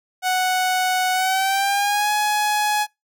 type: tone with pitch glide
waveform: sawtooth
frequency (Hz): 740 to 840.3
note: F#5 to G#5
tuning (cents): 0 to +20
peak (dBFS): -14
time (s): 0.22-2.87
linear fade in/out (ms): 50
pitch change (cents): +220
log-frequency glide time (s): 1.13-2.11
effects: noise-tail reverb RT60 0.2 s tail -26 dB re dry